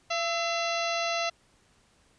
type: harmonic tone with a mistuned harmonic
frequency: 679 Hz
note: F5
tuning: 49 cents flat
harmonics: 1 / 2 / 3 / 4 / 5 / 6 / 7 / 8 / 9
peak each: -30 / -34 / -37 / -34 / -40 / -37 / -42 / -46 / -41 dBFS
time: 0.1-1.3 s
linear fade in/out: 10 ms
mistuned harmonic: 2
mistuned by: -55 cents
effects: pink hiss -64 dBFS RMS until 2.18 s + resampled to 22050 Hz

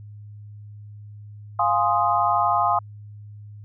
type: chord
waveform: sine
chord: F minor seventh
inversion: none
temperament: equal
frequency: 698.5 / 830.6 / 1046.5 / 1244.5 Hz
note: F5 / Ab5 / C6 / Eb6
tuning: 0 / 0 / 0 / 0 cents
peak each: -23 dBFS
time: 1.59-2.79 s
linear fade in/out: 5 ms
effects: added 104 Hz sine -38 dBFS peak until 3.64 s

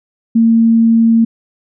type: tone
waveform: sine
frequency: 227.9 Hz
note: A#3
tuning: 39 cents flat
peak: -6 dBFS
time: 0.35-1.25 s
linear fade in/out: 10 ms
effects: none

